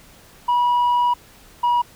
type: tone pair in turn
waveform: sine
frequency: 971 / 964.3 Hz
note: B5 / B5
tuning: -30 / -42 cents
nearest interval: unison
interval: 12 cents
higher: first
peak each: -12 dBFS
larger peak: neither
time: 0.48-1.14 / 1.63-1.82 s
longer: first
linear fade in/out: 10 ms
effects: tanh soft clip ceiling -14 dBFS + pink hiss -48 dBFS RMS until 1.95 s